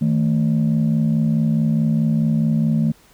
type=tone pair together; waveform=sine; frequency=157.7 / 222.4 Hz; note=D#3 / A3; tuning=+24 / +19 cents; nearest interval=tritone; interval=595 cents; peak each=-16 dBFS; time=0.01-2.92 s; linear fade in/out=10 ms; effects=tanh soft clip ceiling -11 dBFS + pink hiss -52 dBFS RMS until 3.13 s